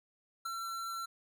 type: tone with ADSR envelope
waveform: square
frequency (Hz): 1352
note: E6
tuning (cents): +43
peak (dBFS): -33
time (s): 0.45-1.06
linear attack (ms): 11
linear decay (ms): 4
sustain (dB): -5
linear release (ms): 11
effects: none